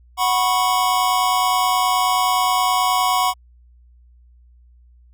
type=chord; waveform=square; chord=F# suspended fourth; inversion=none; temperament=equal with one note detuned; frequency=740 / 987.8 / 1097.3 Hz; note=F#5 / B5 / C#6; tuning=0 / 0 / -18 cents; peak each=-21 dBFS; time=0.17-3.34 s; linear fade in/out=50 ms; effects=added 60 Hz sine -47 dBFS peak until 5.13 s